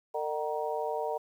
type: harmonic tone with a mistuned harmonic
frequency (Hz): 151.5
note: D#3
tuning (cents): -46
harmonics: 3 / 4 / 5 / 6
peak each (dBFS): -34 / -35 / -36 / -37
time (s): 0.14-1.18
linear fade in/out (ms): 10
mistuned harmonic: 6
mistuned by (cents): +64
effects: 10-bit